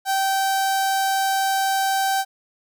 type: tone with notch filter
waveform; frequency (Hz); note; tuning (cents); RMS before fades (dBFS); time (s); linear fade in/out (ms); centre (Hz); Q
sawtooth; 776; G5; -18; -21; 0.05-2.25; 50; 2500; 1.8
effects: none